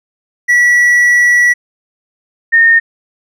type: tone pair in turn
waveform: triangle / sine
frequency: 1943 / 1833.9 Hz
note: B6 / A#6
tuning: -29 / -29 cents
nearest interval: minor second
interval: 100 cents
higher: first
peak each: -4 dBFS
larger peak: neither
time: 0.48-1.54 / 2.52-2.8 s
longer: first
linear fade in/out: 20 ms
effects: none